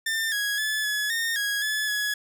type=tone with pitch steps; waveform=sawtooth; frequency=1795 / 1661 / 1725 / 1700 / 1833 / 1654 / 1718 / 1685 Hz; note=A6 / G#6 / A6 / G#6 / A#6 / G#6 / A6 / G#6; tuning=+34 / 0 / -35 / +40 / -30 / -8 / -42 / +25 cents; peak=-21 dBFS; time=0.06-2.14 s; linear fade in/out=5 ms; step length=260 ms; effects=none